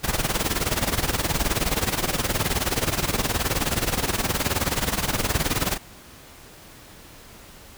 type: noise with tremolo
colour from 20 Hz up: pink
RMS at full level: -21 dBFS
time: 0.03-5.78 s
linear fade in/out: 20 ms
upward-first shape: sine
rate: 19 Hz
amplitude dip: 80%
effects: pink hiss -46 dBFS RMS until 7.77 s